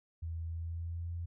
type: tone with pitch glide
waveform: sine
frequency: 82.41 to 85.37 Hz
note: E2 to F2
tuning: 0 to -39 cents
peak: -36 dBFS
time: 0.22-1.26 s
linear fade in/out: 10 ms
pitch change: +61 cents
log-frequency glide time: 0.45-1.14 s
effects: none